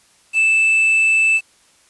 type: tone with quantisation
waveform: triangle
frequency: 2637 Hz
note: E7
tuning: in tune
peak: -10 dBFS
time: 0.33-1.41 s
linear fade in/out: 50 ms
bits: 6
effects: white hiss -54 dBFS RMS until 1.89 s + resampled to 24000 Hz